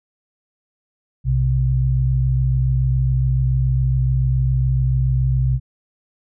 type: tone pair together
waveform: sine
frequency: 61.74 / 128.84 Hz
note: B1 / C3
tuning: 0 / -26 cents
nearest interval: octave + minor second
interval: 1274 cents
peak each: -19 / -16 dBFS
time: 1.24-5.6 s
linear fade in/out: 50 ms
effects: none